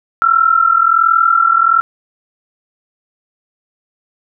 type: tone pair together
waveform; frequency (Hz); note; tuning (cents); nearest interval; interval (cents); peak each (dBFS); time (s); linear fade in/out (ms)
sine; 1329.7 / 1371; E6 / F6; +15 / -32; minor second; 53; -11; 0.22-1.81; 0
effects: none